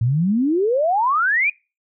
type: exponential sweep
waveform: sine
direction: up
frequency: 110 to 2489 Hz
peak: -15 dBFS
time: 0.01-1.5 s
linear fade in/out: 5 ms
effects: noise-tail reverb RT60 0.3 s tail -25 dB re dry